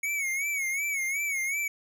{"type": "tone with vibrato", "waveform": "square", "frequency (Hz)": 2217, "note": "C#7", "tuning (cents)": 0, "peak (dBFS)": -28, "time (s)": [0.03, 1.68], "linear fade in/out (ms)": 5, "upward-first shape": "sine", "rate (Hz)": 2.7, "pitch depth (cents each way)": 92, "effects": []}